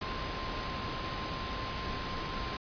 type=tone in noise; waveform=sine; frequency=1046.5 Hz; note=C6; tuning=in tune; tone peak=-41 dBFS; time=0.01-2.57 s; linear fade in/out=5 ms; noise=pink; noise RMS=-37 dBFS; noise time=0.01-2.57 s; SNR=-7 dB; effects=resampled to 11025 Hz